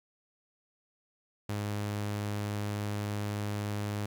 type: tone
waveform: sawtooth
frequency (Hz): 103.5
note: G#2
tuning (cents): -5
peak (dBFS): -28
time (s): 1.49-4.06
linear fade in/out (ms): 5
effects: 11-bit